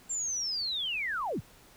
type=linear sweep; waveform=sine; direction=down; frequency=7460 to 38.89 Hz; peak=-30 dBFS; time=0.09-1.41 s; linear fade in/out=20 ms; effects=pink hiss -57 dBFS RMS until 1.76 s